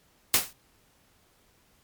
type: noise with exponential decay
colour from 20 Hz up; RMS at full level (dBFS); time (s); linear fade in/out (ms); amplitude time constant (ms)
white; -17; 0.34-0.53; 1; 41
effects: pink hiss -64 dBFS RMS until 1.83 s + MP3 96 kbps